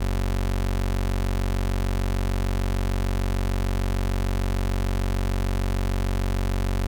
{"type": "tone", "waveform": "30% pulse", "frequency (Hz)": 46.66, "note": "F#1", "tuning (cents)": 15, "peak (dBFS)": -19, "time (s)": [0, 6.87], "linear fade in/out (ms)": 10, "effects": []}